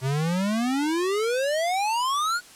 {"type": "exponential sweep", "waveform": "square", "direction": "up", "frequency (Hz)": [127.4, 1480], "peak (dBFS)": -23, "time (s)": [0.01, 2.41], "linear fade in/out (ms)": 50, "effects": ["white hiss -48 dBFS RMS until 2.55 s", "low-pass 10000 Hz 12 dB/octave"]}